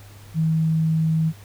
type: tone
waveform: sine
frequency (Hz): 160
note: D#3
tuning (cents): +49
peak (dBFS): -17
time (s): 0.34-1.33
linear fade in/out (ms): 50
effects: added 101 Hz sine -42 dBFS peak until 1.44 s + pink hiss -49 dBFS RMS until 1.44 s